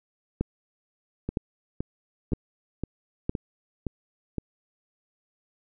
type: two click trains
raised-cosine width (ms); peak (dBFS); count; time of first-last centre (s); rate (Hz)
3; -12 / -16; 4 / 7; 0.41-3.295 / 1.29-4.383; 1.04 / 1.94
effects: none